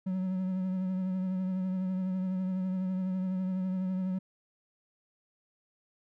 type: tone with vibrato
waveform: triangle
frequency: 186.4 Hz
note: F#3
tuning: 13 cents sharp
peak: -27 dBFS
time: 0.06-4.19 s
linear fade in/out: 10 ms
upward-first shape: triangle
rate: 12 Hz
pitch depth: 34 cents each way
effects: none